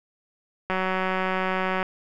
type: click train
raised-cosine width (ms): 0.5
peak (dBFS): -11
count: 212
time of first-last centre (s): 0.7-1.828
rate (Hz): 187
effects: none